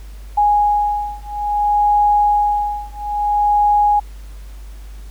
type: beating tone pair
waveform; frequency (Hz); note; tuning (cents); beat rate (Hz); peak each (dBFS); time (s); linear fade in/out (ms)
sine; 828 / 828.59; G#5 / G#5; -5 / -4; 0.59; -16; 0.37-4; 10
effects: added 50 Hz sine -31 dBFS peak until 5.1 s + pink hiss -48 dBFS RMS until 5.1 s